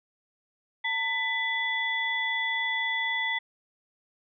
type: tone cluster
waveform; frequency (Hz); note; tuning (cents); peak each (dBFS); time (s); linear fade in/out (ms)
sine; 901 / 1995 / 3429; A5 / B6 / A7; +41 / +17 / -45; -34 / -27 / -34; 0.84-3.39; 10
effects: none